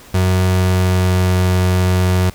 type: tone with pitch glide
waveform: 35% pulse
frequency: 92.5 to 91.54 Hz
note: F#2 to F#2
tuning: 0 to -18 cents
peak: -10 dBFS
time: 0.14-2.3 s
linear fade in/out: 5 ms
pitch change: -18 cents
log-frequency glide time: 0.32-1.38 s
effects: pink hiss -41 dBFS RMS until 2.34 s